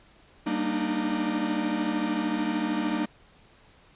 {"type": "chord", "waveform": "45% pulse", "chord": "Eb major seventh", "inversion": "first", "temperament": "equal with one note detuned", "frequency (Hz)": [196, 233.1, 293.7, 307], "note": ["G3", "Bb3", "D4", "Eb4"], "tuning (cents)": [0, 0, 0, -23], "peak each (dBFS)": [-33, -31, -33, -29], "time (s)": [0.46, 3.06], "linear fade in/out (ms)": 10, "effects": ["pink hiss -57 dBFS RMS until 3.95 s", "resampled to 8000 Hz"]}